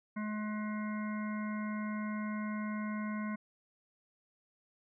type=harmonic tone; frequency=212.4 Hz; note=G#3; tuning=39 cents sharp; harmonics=1 / 3 / 5 / 7 / 9 / 10; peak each=-35 / -49 / -45 / -48 / -52 / -50 dBFS; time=0.16-3.36 s; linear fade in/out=10 ms; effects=none